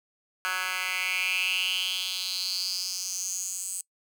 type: tone with high-pass filter sweep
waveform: 10% pulse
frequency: 185 Hz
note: F#3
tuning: in tune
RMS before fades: -30 dBFS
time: 0.45-3.81 s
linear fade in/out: 0 ms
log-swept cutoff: 1600 to 8200 Hz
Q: 5.7
effects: noise-tail reverb RT60 0.1 s tail -23 dB re dry